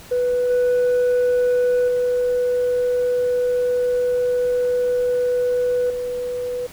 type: tone with level steps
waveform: sine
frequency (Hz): 493.9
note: B4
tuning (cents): 0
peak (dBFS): -15 / -12 / -15 / -22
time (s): 0.11-6.67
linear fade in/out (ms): 10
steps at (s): 0.5 / 1.88 / 5.9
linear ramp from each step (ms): 2
effects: tanh soft clip ceiling -14 dBFS + pink hiss -42 dBFS RMS until 6.72 s